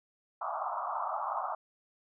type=band-pass noise; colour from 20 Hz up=white; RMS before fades=-35 dBFS; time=0.41-1.55 s; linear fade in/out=5 ms; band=620 to 1300 Hz; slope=96 dB/octave; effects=none